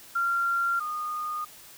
sine tone pair in turn, 1381 / 1226.1 Hz, F6 / D#6, -20 / -26 cents, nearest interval major second, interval 206 cents, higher first, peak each -23 / -29 dBFS, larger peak first, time 0.15-0.8 / 0.8-1.45 s, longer neither, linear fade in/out 10 ms, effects white hiss -49 dBFS RMS until 1.77 s

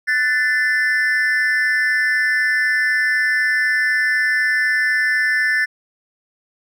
triangle tone with amplitude modulation, 1764 Hz, A6, 4 cents sharp, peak -9 dBFS, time 0.07-5.66 s, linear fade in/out 20 ms, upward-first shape sine, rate 276 Hz, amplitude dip 90%, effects none

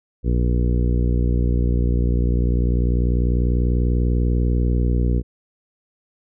harmonic tone, 60.2 Hz, B1, 44 cents flat, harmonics 1 / 2 / 3 / 4 / 5 / 6 / 7 / 8, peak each -17 / -23 / -27 / -29 / -31 / -33 / -34 / -35 dBFS, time 0.23-5.23 s, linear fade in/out 50 ms, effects none

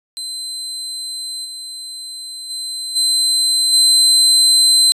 30% pulse tone with level steps, 4070 Hz, C8, 49 cents flat, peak -21 / -25 / -20 / -10 / -6 dBFS, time 0.17-4.92 s, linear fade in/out 0 ms, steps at 1.44 / 2.49 / 2.95 / 3.72 s, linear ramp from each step 20 ms, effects resampled to 32000 Hz

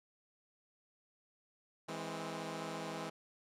10% pulse chord, E augmented, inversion none, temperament equal with one note detuned, 163.2 / 207.7 / 261.6 Hz, E3 / G#3 / B#3, -17 / 0 / 0 cents, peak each -35 / -37 / -39 dBFS, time 1.88-3.1 s, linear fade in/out 10 ms, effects low-pass 9000 Hz 12 dB/octave

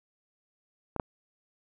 clicks, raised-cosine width 1 ms, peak -19 / -14 dBFS, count 2, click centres 0.963 / 0.998 s, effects none

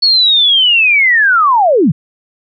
sine linear sweep, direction down, 4421 to 120 Hz, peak -6 dBFS, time 0.02-1.92 s, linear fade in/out 10 ms, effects none

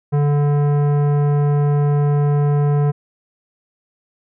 sine tone with tanh clipping, 145.3 Hz, D3, 18 cents flat, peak -15 dBFS, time 0.12-2.92 s, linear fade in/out 20 ms, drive 15 dB, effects none

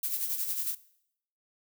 violet noise with tremolo, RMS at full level -30 dBFS, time 0.03-0.75 s, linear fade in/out 5 ms, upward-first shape sine, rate 11 Hz, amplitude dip 55%, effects noise-tail reverb RT60 0.7 s tail -19 dB re dry

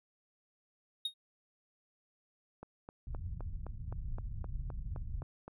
triangle tone with exponential decay, 3729 Hz, A#7, in tune, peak -28 dBFS, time 1.05-1.14 s, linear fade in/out 5 ms, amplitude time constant 19 ms
click train, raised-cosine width 1 ms, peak -32 dBFS, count 12, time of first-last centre 2.63-5.48 s, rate 3.86 Hz
pink low-pass noise, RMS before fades -40 dBFS, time 3.07-5.23 s, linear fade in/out 2 ms, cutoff 120 Hz, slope 24 dB/octave
effects none

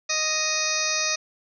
harmonic tone with a mistuned harmonic, 622.3 Hz, D#5, in tune, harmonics 1 / 2 / 3 / 4 / 6 / 7 / 8 / 9 / 10, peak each -34 / -33 / -32 / -29 / -33 / -32 / -31 / -29 / -30 dBFS, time 0.09-1.16 s, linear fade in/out 10 ms, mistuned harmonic 9, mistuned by +25 cents, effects none

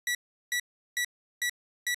sawtooth tone bursts, 1948 Hz, B6, 24 cents flat, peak -23 dBFS, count 5, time 0.07-1.945 s, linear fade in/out 2 ms, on 79 ms, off 370 ms, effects resampled to 32000 Hz

